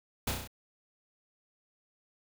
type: noise with echo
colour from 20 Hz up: pink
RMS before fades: -31 dBFS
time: 0.27-0.31 s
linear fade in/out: 5 ms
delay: 33 ms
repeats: 5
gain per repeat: -3 dB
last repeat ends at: 0.475 s
effects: none